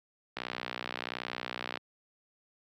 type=click train; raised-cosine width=0.3 ms; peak=-18 dBFS; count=87; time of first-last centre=0.37-1.773 s; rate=61.3 Hz; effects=high-pass 150 Hz 12 dB/octave + Opus 48 kbps